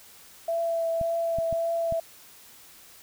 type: tone with vibrato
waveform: sine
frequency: 666 Hz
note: E5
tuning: 18 cents sharp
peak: -24 dBFS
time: 0.48-2 s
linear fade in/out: 5 ms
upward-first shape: triangle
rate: 1.8 Hz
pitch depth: 16 cents each way
type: clicks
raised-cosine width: 5 ms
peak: -23 dBFS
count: 4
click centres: 1.013 / 1.386 / 1.527 / 1.924 s
effects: white hiss -51 dBFS RMS until 3.02 s

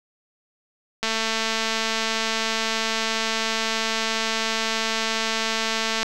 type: click train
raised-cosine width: 0.2 ms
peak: -7 dBFS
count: 1116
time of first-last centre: 1.03-6.03 s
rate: 223 Hz
effects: none

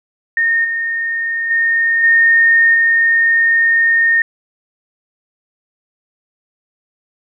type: tone with level steps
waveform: sine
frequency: 1836 Hz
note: A#6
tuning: 27 cents flat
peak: -11 / -16 / -11 / -7 / -9 dBFS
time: 0.37-4.22 s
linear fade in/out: 2 ms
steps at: 0.64 / 1.5 / 2.03 / 2.74 s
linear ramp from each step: 10 ms
effects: none

